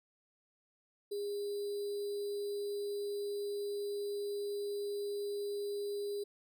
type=tone with sample-and-hold; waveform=sine; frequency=407.2 Hz; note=G#4; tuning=34 cents flat; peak=-35 dBFS; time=1.11-6.24 s; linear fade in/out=10 ms; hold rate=4410 Hz; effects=none